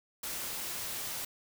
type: noise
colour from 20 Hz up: white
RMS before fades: -38 dBFS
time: 0.23-1.25 s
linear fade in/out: 5 ms
effects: none